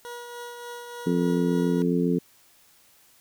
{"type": "tone with tremolo", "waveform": "20% pulse", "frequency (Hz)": 480.3, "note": "B4", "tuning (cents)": -48, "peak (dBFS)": -30, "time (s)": [0.05, 1.82], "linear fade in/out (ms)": 0, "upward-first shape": "triangle", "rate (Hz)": 3.4, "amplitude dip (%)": 40}
{"type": "harmonic tone", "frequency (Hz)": 87.3, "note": "F2", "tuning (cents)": 0, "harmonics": [2, 3, 4, 5], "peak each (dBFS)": [-24, -25, -29, -28], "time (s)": [1.06, 2.19], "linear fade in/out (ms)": 10}
{"effects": ["white hiss -58 dBFS RMS until 3.2 s"]}